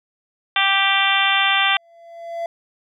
harmonic tone, 392 Hz, G4, in tune, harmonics 2 / 3 / 4 / 5 / 6 / 7 / 8 / 9, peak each -23 / -23 / -23 / -23 / -23 / -23 / -23 / -23 dBFS, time 0.56-1.77 s, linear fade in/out 2 ms
triangle tone with exponential growth, 676 Hz, E5, 43 cents sharp, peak -19 dBFS, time 1.63-2.46 s, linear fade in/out 2 ms, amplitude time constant 180 ms
effects none

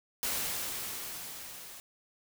white noise with level ramp, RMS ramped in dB -32 to -48 dBFS, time 0.23-1.8 s, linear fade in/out 0 ms, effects none

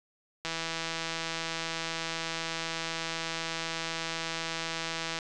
click train, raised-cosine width 0.2 ms, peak -16 dBFS, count 778, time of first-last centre 0.45-5.188 s, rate 164 Hz, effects resampled to 24000 Hz

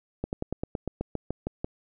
slowing click train, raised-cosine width 2 ms, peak -16 dBFS, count 12, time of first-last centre 0.24-1.645 s, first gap 89 ms, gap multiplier 1.07, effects none

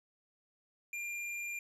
sine tone with hard clipping, 2394 Hz, D7, 33 cents sharp, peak -39 dBFS, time 0.93-1.59 s, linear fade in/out 2 ms, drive 12 dB, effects resampled to 32000 Hz

